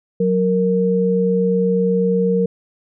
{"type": "tone pair together", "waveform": "sine", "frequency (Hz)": [184.18, 464.1], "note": ["F#3", "A#4"], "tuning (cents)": [-8, -8], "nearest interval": "octave + major third", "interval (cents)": 1600, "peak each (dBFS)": [-17, -16], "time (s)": [0.2, 2.46], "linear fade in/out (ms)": 5, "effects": []}